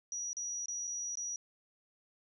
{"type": "tone with dropouts", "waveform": "sine", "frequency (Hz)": 5810, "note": "F#8", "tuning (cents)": -32, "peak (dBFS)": -36, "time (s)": [0.12, 1.36], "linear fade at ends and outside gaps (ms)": 1, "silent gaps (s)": [[0.331, 0.368], [0.658, 0.683], [0.872, 0.876], [1.154, 1.172]], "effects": []}